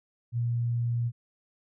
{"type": "tone", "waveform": "sine", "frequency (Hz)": 118.7, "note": "A#2", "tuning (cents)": 32, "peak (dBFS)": -25, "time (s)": [0.32, 1.12], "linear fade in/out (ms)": 50, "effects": []}